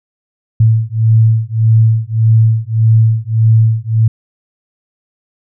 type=beating tone pair; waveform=sine; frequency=110.9 / 112.6 Hz; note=A2 / A2; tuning=+14 / +40 cents; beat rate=1.7 Hz; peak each=-10 dBFS; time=0.6-4.08 s; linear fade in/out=5 ms; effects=none